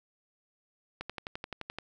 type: click train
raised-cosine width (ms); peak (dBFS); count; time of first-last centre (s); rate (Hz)
0.3; -21; 10; 1.01-1.786; 11.6
effects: none